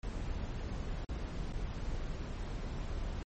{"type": "noise with dropouts", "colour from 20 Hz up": "brown", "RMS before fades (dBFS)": -38, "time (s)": [0.03, 3.23], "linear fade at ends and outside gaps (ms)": 2, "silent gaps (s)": [[1.048, 1.09], [1.525, 1.534]], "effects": ["MP3 32 kbps"]}